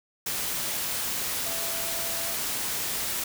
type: tone in noise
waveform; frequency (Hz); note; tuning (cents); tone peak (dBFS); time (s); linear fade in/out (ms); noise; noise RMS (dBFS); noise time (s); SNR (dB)
sine; 667; E5; +20; -39; 1.46-2.35; 5; white; -30; 0.26-3.24; -12
effects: none